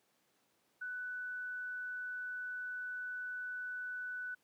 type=tone; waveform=sine; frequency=1490 Hz; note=F#6; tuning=12 cents sharp; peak=-39 dBFS; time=0.81-4.35 s; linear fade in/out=10 ms; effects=pink hiss -75 dBFS RMS until 4.43 s + high-pass 200 Hz 12 dB/octave